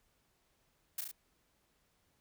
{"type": "noise with echo", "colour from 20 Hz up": "blue", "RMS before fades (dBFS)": -37, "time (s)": [0.98, 1.01], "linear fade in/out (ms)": 5, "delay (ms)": 35, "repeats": 3, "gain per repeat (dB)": -3, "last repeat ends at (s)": 1.115, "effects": ["pink hiss -75 dBFS RMS until 2.2 s"]}